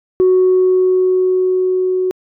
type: tone with level ramp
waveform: sine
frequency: 370 Hz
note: F#4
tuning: in tune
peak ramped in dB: -6 to -13 dBFS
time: 0.2-2.11 s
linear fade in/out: 0 ms
effects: tanh soft clip ceiling -5 dBFS